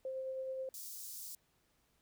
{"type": "tone with tremolo", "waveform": "sine", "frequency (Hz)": 525, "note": "C5", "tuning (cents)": 6, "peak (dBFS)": -37, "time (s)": [0.05, 0.69], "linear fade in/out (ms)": 2, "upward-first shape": "sine", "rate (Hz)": 9.4, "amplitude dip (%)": 25}
{"type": "high-pass noise", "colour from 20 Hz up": "white", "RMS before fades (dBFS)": -47, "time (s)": [0.74, 1.35], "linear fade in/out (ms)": 2, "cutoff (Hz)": 4900, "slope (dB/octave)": 24}
{"effects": ["pink hiss -75 dBFS RMS until 2.01 s"]}